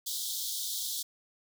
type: high-pass noise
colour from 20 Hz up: pink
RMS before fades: -35 dBFS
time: 0.06-1.03 s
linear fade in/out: 10 ms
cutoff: 3300 Hz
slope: 96 dB/octave
effects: none